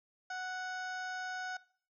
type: harmonic tone with a mistuned harmonic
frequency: 740 Hz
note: F#5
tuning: in tune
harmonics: 1 / 2 / 3 / 4 / 5 / 6 / 7 / 8 / 9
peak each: -41 / -40 / -56 / -58 / -57 / -59 / -53 / -64 / -56 dBFS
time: 0.3-1.57 s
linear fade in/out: 5 ms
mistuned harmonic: 9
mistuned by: -22 cents
effects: noise-tail reverb RT60 0.5 s tail -20 dB re dry